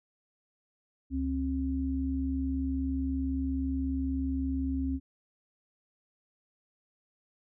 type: tone pair together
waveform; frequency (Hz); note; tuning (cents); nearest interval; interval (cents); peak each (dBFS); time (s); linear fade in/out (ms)
sine; 70.75 / 266.9; C#2 / C4; +36 / +35; octave + major seventh; 2299; -32 / -30; 1.1-5; 50
effects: none